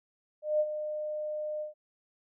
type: tone with ADSR envelope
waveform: sine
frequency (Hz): 607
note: D#5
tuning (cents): -43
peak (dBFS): -22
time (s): 0.42-1.74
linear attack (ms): 180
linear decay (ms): 49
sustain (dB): -10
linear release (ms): 130
effects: none